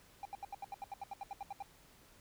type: tone bursts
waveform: triangle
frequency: 798 Hz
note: G5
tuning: 31 cents sharp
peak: -38 dBFS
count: 15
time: 0.23-1.625 s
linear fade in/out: 2 ms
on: 23 ms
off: 75 ms
effects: pink hiss -63 dBFS RMS until 2.2 s